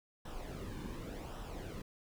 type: noise with flanger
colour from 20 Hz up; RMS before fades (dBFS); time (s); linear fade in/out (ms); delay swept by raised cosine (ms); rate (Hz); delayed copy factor
brown; -44; 0.25-1.82; 5; 0.44 to 1.54; 0.88; -0.6
effects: none